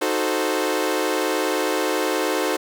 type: chord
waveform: sawtooth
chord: D# diminished seventh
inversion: none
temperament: equal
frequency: 311.1 / 370 / 440 / 523.3 Hz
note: D#4 / F#4 / A4 / C5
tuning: 0 / 0 / 0 / 0 cents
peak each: -22 dBFS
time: 0.01-2.57 s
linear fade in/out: 10 ms
effects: none